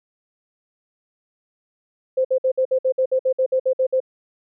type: tone bursts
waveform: sine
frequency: 520 Hz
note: C5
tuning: 11 cents flat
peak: -15 dBFS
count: 14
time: 2.17-4.003 s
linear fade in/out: 10 ms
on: 78 ms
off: 57 ms
effects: none